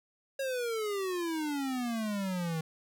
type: exponential sweep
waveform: square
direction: down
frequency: 550 to 157.3 Hz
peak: -32 dBFS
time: 0.39-2.61 s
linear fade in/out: 5 ms
effects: none